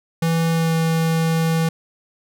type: tone with pitch glide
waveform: square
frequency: 164.81 to 163.11 Hz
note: E3 to E3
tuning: 0 to -18 cents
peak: -17 dBFS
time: 0.22-1.69 s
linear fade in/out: 5 ms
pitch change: -18 cents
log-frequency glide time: 0.51-0.75 s
effects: none